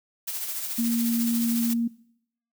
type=noise with tremolo; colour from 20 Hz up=blue; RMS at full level=-30 dBFS; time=0.27-1.74 s; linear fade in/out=10 ms; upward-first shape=sine; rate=14 Hz; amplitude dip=40%
type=tone; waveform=sine; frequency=233.1 Hz; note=A#3; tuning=in tune; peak=-22 dBFS; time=0.78-1.88 s; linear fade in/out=10 ms
effects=noise-tail reverb RT60 0.7 s tail -21 dB re dry